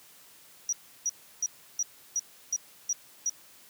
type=tone bursts; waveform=sine; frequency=5800 Hz; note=F#8; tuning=35 cents flat; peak=-25 dBFS; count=8; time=0.69-3.296 s; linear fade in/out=2 ms; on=37 ms; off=330 ms; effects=white hiss -55 dBFS RMS until 3.69 s + high-pass 80 Hz 12 dB/octave